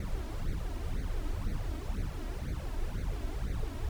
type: noise with flanger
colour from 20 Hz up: brown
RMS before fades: -34 dBFS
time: 0-3.89 s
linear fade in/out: 2 ms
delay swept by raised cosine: 0.47 to 3.17 ms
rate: 2 Hz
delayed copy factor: +0.85
effects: none